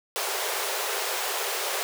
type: high-pass noise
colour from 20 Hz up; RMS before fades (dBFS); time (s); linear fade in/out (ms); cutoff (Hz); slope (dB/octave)
pink; -29; 0.16-1.83; 0; 380; 96
effects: none